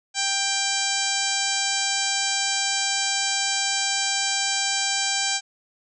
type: harmonic tone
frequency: 788 Hz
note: G5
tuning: 9 cents sharp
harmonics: 1 / 2 / 3 / 4 / 5 / 6 / 7 / 8 / 9 / 10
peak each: -31 / -31 / -31 / -31 / -31 / -31 / -31 / -31 / -31 / -31 dBFS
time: 0.14-5.41 s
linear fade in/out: 50 ms
effects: none